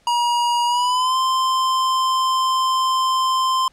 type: tone with pitch glide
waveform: square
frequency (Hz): 955 to 1041.4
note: A#5 to C6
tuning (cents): +42 to -8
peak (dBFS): -17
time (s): 0.07-3.68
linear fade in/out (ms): 2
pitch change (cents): +150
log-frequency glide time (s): 0.66-1.17
effects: pink hiss -58 dBFS RMS until 3.72 s + low-pass 8000 Hz 12 dB/octave